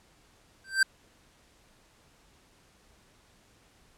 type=tone with exponential growth; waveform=square; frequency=1563 Hz; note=G6; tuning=6 cents flat; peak=-17 dBFS; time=0.64-0.83 s; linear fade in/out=5 ms; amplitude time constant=40 ms; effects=pink hiss -62 dBFS RMS until 3.97 s + low-pass 10000 Hz 12 dB/octave